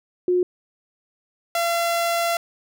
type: tone pair in turn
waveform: sine / sawtooth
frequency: 360 / 681.3 Hz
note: F#4 / F5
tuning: -47 / -43 cents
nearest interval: major seventh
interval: 1104 cents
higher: second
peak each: -16 dBFS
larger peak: neither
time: 0.28-0.43 / 1.55-2.37 s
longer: second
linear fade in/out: 2 ms
effects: none